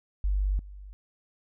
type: tone with level steps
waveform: sine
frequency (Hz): 48.96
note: G1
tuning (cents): -1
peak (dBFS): -23 / -41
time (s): 0.24-0.93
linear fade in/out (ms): 0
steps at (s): 0.59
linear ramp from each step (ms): 2
effects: none